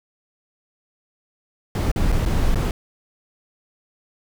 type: noise with dropouts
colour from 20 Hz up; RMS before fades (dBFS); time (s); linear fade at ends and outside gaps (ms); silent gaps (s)
brown; -19; 1.75-2.71; 2; 1.916-1.96 / 2.12-2.124 / 2.253-2.259 / 2.546-2.556
effects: none